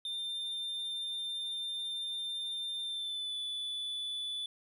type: tone with pitch glide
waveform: triangle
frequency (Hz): 3597 to 3472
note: A7 to A7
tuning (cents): +37 to -24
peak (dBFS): -34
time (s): 0.05-4.46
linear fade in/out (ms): 2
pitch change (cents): -61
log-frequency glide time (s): 2.81-3.36
effects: none